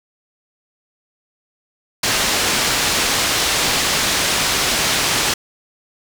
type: low-pass noise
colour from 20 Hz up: white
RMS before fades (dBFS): -18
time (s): 2.03-5.34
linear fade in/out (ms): 5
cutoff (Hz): 6000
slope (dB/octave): 12
effects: none

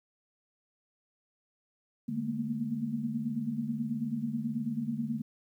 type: tone cluster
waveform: sine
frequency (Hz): 147.9 / 211.8 / 230.3 / 239.5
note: D3 / G#3 / A#3 / A#3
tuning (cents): +13 / +34 / -21 / +47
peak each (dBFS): -39 / -37 / -33 / -39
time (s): 2.08-5.22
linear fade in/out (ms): 10
effects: 11-bit

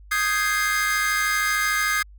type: chord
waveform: 45% pulse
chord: Ab major seventh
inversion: second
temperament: equal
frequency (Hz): 1244.5 / 1568 / 1661.2 / 2093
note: Eb6 / G6 / Ab6 / C7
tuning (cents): 0 / 0 / 0 / 0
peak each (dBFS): -26 / -28 / -26 / -25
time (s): 0.11-2.03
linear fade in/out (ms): 10
effects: added 50 Hz sine -43 dBFS peak until 2.18 s

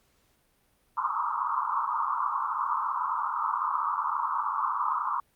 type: band-pass noise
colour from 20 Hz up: pink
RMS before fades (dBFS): -29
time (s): 0.97-5.2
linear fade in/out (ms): 5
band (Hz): 910 to 1300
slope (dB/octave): 96
effects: pink hiss -68 dBFS RMS until 5.35 s + Opus 48 kbps

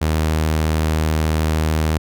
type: tone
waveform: sawtooth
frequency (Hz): 78.4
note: D#2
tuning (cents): +14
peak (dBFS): -12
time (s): 0.01-1.98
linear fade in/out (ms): 10
effects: none

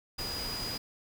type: tone in noise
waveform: sine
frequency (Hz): 4918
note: D#8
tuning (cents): -21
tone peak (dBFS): -36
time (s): 0.18-0.78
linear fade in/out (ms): 10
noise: pink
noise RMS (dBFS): -39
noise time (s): 0.18-0.78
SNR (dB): 0
effects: none

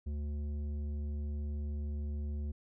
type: tone with tanh clipping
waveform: sine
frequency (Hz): 73.42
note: D2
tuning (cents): 0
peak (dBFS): -36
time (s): 0.06-2.52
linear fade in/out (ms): 10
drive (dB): 10
effects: none

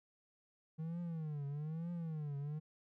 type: tone with vibrato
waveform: triangle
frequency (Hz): 156.3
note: D#3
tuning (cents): +8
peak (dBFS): -37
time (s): 0.78-2.6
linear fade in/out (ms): 20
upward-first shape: triangle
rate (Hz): 1.1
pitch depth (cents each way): 200
effects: none

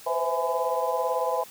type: tone cluster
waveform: sine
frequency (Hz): 501 / 519 / 658 / 837 / 1008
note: B4 / C5 / E5 / G#5 / B5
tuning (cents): +25 / -14 / -3 / +13 / +35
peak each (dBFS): -30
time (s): 0.06-1.44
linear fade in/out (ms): 10
effects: white hiss -47 dBFS RMS until 1.5 s + high-pass 80 Hz 12 dB/octave

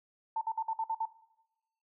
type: tone bursts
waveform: sine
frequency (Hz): 895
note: A5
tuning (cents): +29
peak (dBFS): -29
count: 7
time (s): 0.36-1.055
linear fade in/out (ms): 5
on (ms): 53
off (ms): 54
effects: noise-tail reverb RT60 0.9 s tail -17 dB re dry

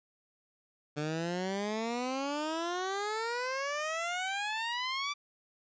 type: exponential sweep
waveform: 15% pulse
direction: up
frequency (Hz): 146.83 to 1174.7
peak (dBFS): -26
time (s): 0.96-5.14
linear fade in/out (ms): 20
effects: resampled to 16000 Hz

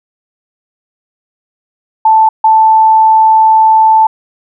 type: tone bursts at uneven times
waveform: sine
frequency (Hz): 880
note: A5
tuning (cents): 0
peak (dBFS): -3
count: 2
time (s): 2.05-2.29 / 2.44-4.07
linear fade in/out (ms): 5
effects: none

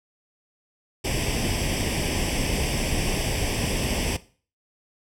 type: noise with comb filter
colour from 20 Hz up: pink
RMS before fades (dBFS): -25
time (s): 1.04-4.17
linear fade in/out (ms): 10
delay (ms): 0.37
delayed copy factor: +0.8
effects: noise-tail reverb RT60 0.4 s tail -17 dB re dry + low-pass 11000 Hz 12 dB/octave

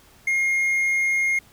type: tone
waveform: triangle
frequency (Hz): 2137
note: C7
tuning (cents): +36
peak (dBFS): -17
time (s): 0.27-1.39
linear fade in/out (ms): 5
effects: pink hiss -53 dBFS RMS until 1.52 s

